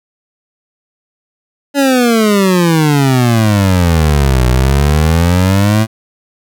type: exponential two-way sweep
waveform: 25% pulse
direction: down then up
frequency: 286.6 to 61.1 to 112.1 Hz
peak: -4 dBFS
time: 1.74-5.87 s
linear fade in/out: 50 ms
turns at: 4.46 s
effects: none